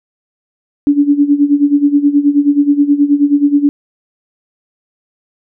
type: tone with tremolo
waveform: sine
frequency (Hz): 287.6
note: D4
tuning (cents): -36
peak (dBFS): -4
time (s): 0.87-3.69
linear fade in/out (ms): 0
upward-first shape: sine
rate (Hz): 9.4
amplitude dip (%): 80
effects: none